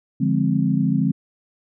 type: chord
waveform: sine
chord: D half-diminished seventh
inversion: none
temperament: equal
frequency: 146.83 / 174.61 / 207.7 / 261.6 Hz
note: D3 / F3 / Ab3 / C4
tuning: 0 / 0 / 0 / 0 cents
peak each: -22 dBFS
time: 0.2-1.12 s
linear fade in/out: 10 ms
effects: none